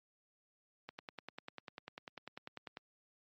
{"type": "click train", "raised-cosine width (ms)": 0.3, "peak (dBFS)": -29, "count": 20, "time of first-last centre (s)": [0.89, 2.771], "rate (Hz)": 10.1, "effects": ["high-pass 150 Hz 12 dB/octave", "MP3 32 kbps"]}